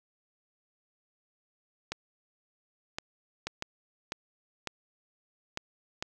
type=clicks; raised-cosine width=0.2 ms; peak=-16 dBFS; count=8; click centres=1.92 / 2.985 / 3.47 / 3.624 / 4.121 / 4.673 / 5.574 / 6.025 s; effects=none